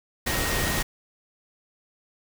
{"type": "tone in noise", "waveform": "sine", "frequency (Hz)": 1871, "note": "A#6", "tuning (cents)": 6, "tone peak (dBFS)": -32, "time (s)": [0.26, 0.83], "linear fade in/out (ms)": 10, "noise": "pink", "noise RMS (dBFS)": -26, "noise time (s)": [0.26, 0.83], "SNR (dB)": -9, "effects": []}